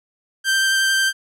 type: tone with vibrato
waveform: sawtooth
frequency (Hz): 1568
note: G6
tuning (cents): 0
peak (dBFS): -12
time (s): 0.44-1.13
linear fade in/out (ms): 50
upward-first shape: triangle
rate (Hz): 11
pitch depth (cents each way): 10
effects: low-pass 12000 Hz 12 dB/octave